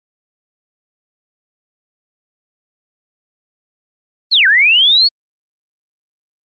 sine linear two-way sweep, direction down then up, 4478 to 1500 to 4478 Hz, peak -6 dBFS, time 4.31-5.09 s, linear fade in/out 20 ms, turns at 4.47 s, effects Opus 24 kbps

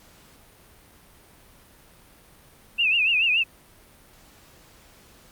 sine tone with vibrato, 2637 Hz, E7, in tune, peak -18 dBFS, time 2.78-3.44 s, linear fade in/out 20 ms, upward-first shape triangle, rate 7 Hz, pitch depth 150 cents each way, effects pink hiss -53 dBFS RMS until 5.31 s + Opus 48 kbps

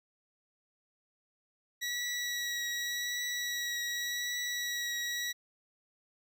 20% pulse tone with vibrato, 1931 Hz, B6, 39 cents flat, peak -28 dBFS, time 1.81-5.33 s, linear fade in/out 20 ms, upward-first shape triangle, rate 0.87 Hz, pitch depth 18 cents each way, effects none

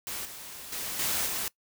white noise with level steps, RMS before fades -36 / -43 / -35 / -29 / -32 dBFS, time 0.07-1.48 s, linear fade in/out 0 ms, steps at 0.25 / 0.72 / 0.99 / 1.26 s, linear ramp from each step 5 ms, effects noise-tail reverb RT60 0.1 s tail -21 dB re dry

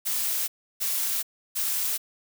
blue noise bursts, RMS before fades -27 dBFS, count 3, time 0.05-1.98 s, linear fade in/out 20 ms, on 430 ms, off 320 ms, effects none

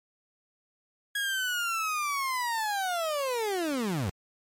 30% pulse linear sweep, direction down, 1661.2 to 82.41 Hz, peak -25 dBFS, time 1.15-4.1 s, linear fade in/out 5 ms, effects MP3 64 kbps

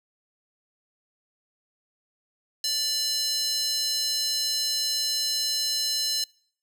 square tone with high-pass filter, 587.3 Hz, D5, in tune, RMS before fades -27 dBFS, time 2.64-6.24 s, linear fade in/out 2 ms, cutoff 4500 Hz, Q 3.8, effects noise-tail reverb RT60 0.6 s tail -26 dB re dry

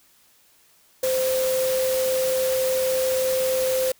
sine tone in noise, 519 Hz, C5, 14 cents flat, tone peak -20 dBFS, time 1.03-3.92 s, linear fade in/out 5 ms, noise white, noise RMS -30 dBFS, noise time 1.03-3.92 s, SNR +7 dB, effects white hiss -58 dBFS RMS until 3.99 s

